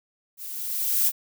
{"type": "noise with level ramp", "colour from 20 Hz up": "violet", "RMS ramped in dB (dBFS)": [-38, -19], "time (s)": [0.37, 1.12], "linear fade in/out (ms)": 50, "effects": []}